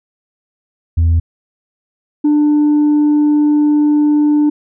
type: tone pair in turn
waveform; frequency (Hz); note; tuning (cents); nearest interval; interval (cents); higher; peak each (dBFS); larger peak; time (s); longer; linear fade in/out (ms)
sine; 83 / 297.1; E2 / D4; +12 / +20; octave + minor seventh; 2208; second; -6; neither; 0.97-1.2 / 2.24-4.5; second; 10
effects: tanh soft clip ceiling -7 dBFS